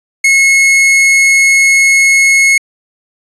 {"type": "tone", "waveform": "45% pulse", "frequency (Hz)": 2177, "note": "C#7", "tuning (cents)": -32, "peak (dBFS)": -5, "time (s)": [0.24, 2.58], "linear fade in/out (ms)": 5, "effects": ["resampled to 24000 Hz"]}